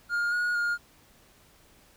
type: tone with pitch steps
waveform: triangle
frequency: 1415 / 1445 / 1419 Hz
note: F6 / F#6 / F6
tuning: +22 / -41 / +27 cents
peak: -23 dBFS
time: 0.09-0.78 s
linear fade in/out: 50 ms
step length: 230 ms
effects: pink hiss -59 dBFS RMS until 1.96 s